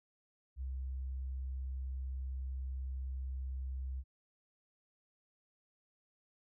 sine tone, 65.41 Hz, C2, in tune, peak -37 dBFS, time 0.56-4.04 s, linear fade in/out 50 ms, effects none

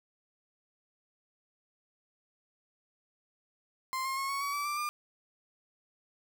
35% pulse tone with pitch steps, 1046.5 / 1067.3 / 1088.4 / 1110 / 1132 / 1154.5 / 1177.4 / 1200.7 Hz, C6 / C6 / C#6 / C#6 / C#6 / D6 / D6 / D6, 0 / +34 / -32 / +2 / +36 / -30 / +4 / +38 cents, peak -30 dBFS, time 3.93-4.89 s, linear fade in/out 0 ms, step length 120 ms, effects none

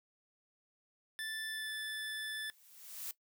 25% pulse tone with pitch glide, 1760 to 1744.8 Hz, A6 to A6, 0 to -15 cents, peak -35 dBFS, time 1.19-2.5 s, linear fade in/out 0 ms, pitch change -15 cents, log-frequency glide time 1.49-1.72 s
blue noise with exponential growth, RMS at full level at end -40 dBFS, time 2.28-3.11 s, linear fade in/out 1 ms, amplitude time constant 180 ms
effects noise-tail reverb RT60 0.1 s tail -17 dB re dry

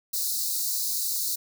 white high-pass noise, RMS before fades -28 dBFS, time 0.13-1.36 s, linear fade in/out 10 ms, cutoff 3900 Hz, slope 96 dB/octave, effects none

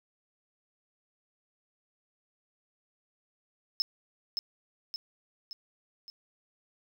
triangle tone with echo, 5200 Hz, E8, 24 cents flat, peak -23 dBFS, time 3.8-3.82 s, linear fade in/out 0 ms, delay 570 ms, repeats 4, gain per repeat -5 dB, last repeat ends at 6.1 s, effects none

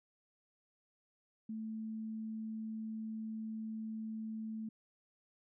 sine tone, 220 Hz, A3, in tune, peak -39 dBFS, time 1.49-4.69 s, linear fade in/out 5 ms, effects none

